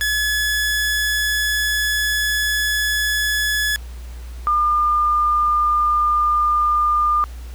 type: tone pair in turn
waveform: sawtooth / sine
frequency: 1704 / 1204.9 Hz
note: G#6 / D6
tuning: +44 / +44 cents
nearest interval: tritone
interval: 600 cents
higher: first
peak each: -14 dBFS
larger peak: neither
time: 0.01-3.76 / 4.47-7.24 s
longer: first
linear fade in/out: 0 ms
effects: added 60 Hz sine -30 dBFS peak until 7.54 s + pink hiss -46 dBFS RMS until 7.54 s